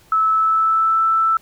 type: tone with pitch glide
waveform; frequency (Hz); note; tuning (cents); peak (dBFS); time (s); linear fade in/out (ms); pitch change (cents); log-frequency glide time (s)
sine; 1304 to 1323.7; E6 to E6; -19 to +7; -13; 0.12-1.37; 2; +26; 0.29-1.02
effects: pink hiss -52 dBFS RMS until 1.41 s